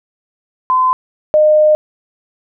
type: tone pair in turn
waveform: sine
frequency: 1024 / 611.2 Hz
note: C6 / D#5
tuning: -38 / -31 cents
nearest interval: major sixth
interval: 893 cents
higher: first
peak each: -9 / -6 dBFS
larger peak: second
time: 0.7-0.93 / 1.34-1.75 s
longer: second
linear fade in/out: 0 ms
effects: none